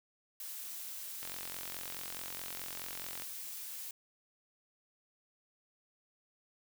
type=noise; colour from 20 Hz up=blue; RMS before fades=-44 dBFS; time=0.4-3.91 s; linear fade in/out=2 ms
type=click train; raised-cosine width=0.2 ms; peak=-26 dBFS; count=90; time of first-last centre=1.23-3.221 s; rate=44.7 Hz
effects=none